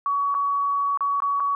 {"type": "tone with dropouts", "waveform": "sine", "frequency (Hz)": 1128, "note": "C#6", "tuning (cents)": 30, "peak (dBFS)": -20, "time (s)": [0.06, 1.55], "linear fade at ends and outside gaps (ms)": 1, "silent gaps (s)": [[0.343, 0.349], [0.974, 1.007], [1.203, 1.221], [1.399, 1.403]], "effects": []}